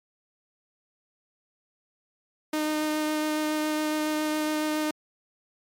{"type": "tone with vibrato", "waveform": "sawtooth", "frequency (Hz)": 306.5, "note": "D#4", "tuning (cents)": -26, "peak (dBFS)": -21, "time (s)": [2.53, 4.91], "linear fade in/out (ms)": 5, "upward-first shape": "sine", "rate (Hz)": 7.2, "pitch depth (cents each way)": 9, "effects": ["MP3 96 kbps"]}